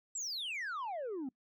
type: exponential sweep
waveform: sine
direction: down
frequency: 7902 to 247.2 Hz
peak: -34 dBFS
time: 0.15-1.29 s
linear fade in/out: 5 ms
effects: noise-tail reverb RT60 0.1 s tail -23 dB re dry + tanh soft clip ceiling -36 dBFS